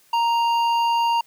sine tone with hard clipping, 932.3 Hz, A#5, in tune, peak -19 dBFS, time 0.13-1.21 s, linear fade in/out 5 ms, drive 9 dB, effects white hiss -57 dBFS RMS until 1.26 s + high-pass 100 Hz 12 dB/octave

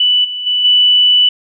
sine tone with level steps, 2973 Hz, F#7, 8 cents sharp, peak -8 / -19 / -11 / -6 dBFS, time 0-1.29 s, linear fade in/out 5 ms, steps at 0.24 / 0.46 / 0.64 s, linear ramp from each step 10 ms, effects none

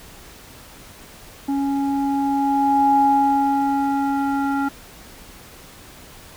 square tone with low-pass filter sweep, 277.2 Hz, C#4, in tune, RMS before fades -19 dBFS, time 1.48-4.69 s, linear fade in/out 10 ms, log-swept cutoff 610 to 1200 Hz, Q 7.3, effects pink hiss -43 dBFS RMS until 6.36 s

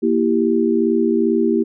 sine chord, E diminished, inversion second, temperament equal with one note detuned, 234.2 / 329.6 / 392 Hz, Bb3 / E4 / G4, +8 / 0 / 0 cents, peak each -18 dBFS, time 0.02-1.64 s, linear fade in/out 20 ms, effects none

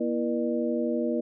harmonic tone with a mistuned harmonic, 120 Hz, B2, 49 cents flat, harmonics 2 / 3 / 4 / 5, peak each -28 / -30 / -31 / -32 dBFS, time 0-1.21 s, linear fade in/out 10 ms, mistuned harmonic 3, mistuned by -140 cents, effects none

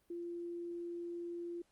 sine tone, 344.6 Hz, F4, 23 cents flat, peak -40 dBFS, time 0.1-1.62 s, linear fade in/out 5 ms, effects pink hiss -75 dBFS RMS until 1.71 s + Opus 32 kbps

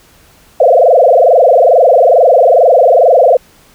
sine tone with frequency modulation, 596 Hz, D5, 25 cents sharp, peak -3 dBFS, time 0.6-3.37 s, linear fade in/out 5 ms, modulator 22.3 Hz, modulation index 4.8, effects pink hiss -45 dBFS RMS until 3.74 s

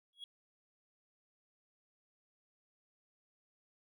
triangle tone with exponential growth, 3322 Hz, G#7, in tune, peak -38 dBFS, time 0.13-0.24 s, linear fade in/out 1 ms, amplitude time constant 22 ms, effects tanh soft clip ceiling -37 dBFS

